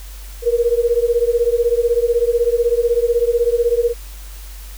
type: beating tone pair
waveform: sine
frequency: 466.2 / 482.2 Hz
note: A#4 / B4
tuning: 0 / -41 cents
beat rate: 16 Hz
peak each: -16 dBFS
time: 0.42-3.94 s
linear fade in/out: 50 ms
effects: added 48 Hz sine -31 dBFS peak until 4.77 s + white hiss -41 dBFS RMS until 4.77 s